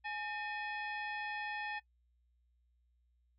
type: harmonic tone with a mistuned harmonic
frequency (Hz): 839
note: G#5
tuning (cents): +17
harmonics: 1 / 2 / 3 / 4 / 5 / 6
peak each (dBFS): -42 / -42 / -45 / -53 / -59 / -62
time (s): 0.04-1.8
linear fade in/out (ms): 20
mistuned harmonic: 2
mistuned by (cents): +130
effects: noise-tail reverb RT60 0.1 s tail -21 dB re dry + added 60 Hz sine -70 dBFS peak until 3.38 s